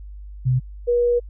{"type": "tone pair in turn", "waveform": "sine", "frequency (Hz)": [127.8, 481.5], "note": ["C3", "B4"], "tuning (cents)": [-40, -44], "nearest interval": "octave + major seventh", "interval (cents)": 2296, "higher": "second", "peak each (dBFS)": [-15, -15], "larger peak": "neither", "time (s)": [[0.45, 0.6], [0.87, 1.2]], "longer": "second", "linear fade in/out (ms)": 20, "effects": ["added 50 Hz sine -34 dBFS peak until 1.29 s"]}